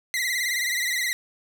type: tone with vibrato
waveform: sawtooth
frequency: 1998 Hz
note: B6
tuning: 20 cents sharp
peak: -20 dBFS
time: 0.14-1.13 s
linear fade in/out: 0 ms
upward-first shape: sine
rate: 19 Hz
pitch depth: 85 cents each way
effects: none